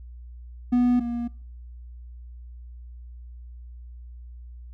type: tone pair in turn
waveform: triangle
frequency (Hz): 245.5 / 237.8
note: B3 / A#3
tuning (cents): -10 / +35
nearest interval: minor second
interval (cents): 55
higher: first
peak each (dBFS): -15 / -24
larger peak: first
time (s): 0.72-1 / 1-1.28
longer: neither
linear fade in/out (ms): 10
effects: noise-tail reverb RT60 0.6 s tail -24 dB re dry + added 60 Hz sine -39 dBFS peak until 4.73 s